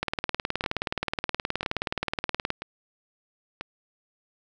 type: two click trains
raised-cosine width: 0.3 ms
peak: -17 / -10 dBFS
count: 4 / 48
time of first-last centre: 0.64-3.61 / 0.03-2.504 s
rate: 1.01 / 19 Hz
effects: none